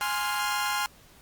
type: chord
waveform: sawtooth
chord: F minor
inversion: first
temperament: equal with one note detuned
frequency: 830.6 / 1046.5 / 1404.2 Hz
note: Ab5 / C6 / F6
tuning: 0 / 0 / +9 cents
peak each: -27 dBFS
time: 0.01-0.86 s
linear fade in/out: 0 ms
effects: pink hiss -55 dBFS RMS until 1.21 s + Opus 32 kbps